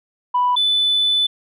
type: tone pair in turn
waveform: sine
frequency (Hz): 987.8 / 3497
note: B5 / A7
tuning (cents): 0 / -11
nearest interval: octave + minor seventh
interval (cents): 2189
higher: second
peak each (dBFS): -13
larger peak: neither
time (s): 0.34-0.56 / 0.56-1.27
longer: second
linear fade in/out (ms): 10
effects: tanh soft clip ceiling -10 dBFS